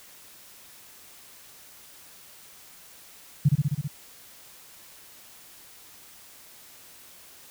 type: tone with echo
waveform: sine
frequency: 144.2 Hz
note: D3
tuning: 31 cents flat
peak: -14 dBFS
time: 3.45-3.49 s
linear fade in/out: 10 ms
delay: 65 ms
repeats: 6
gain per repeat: -2 dB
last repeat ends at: 3.88 s
effects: white hiss -50 dBFS RMS until 7.5 s